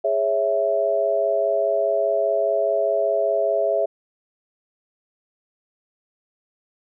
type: chord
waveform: sine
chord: C# minor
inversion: second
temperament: equal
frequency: 415.3 / 554.4 / 659.3 Hz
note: G#4 / C#5 / E5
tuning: 0 / 0 / 0 cents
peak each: -25 / -23 / -20 dBFS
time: 0.04-3.86 s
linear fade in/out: 10 ms
effects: none